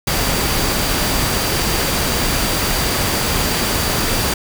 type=tone in noise; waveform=sine; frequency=4699 Hz; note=D8; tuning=in tune; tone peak=-28 dBFS; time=0.07-4.34 s; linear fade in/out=5 ms; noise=pink; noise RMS=-18 dBFS; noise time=0.07-4.34 s; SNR=-13 dB; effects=none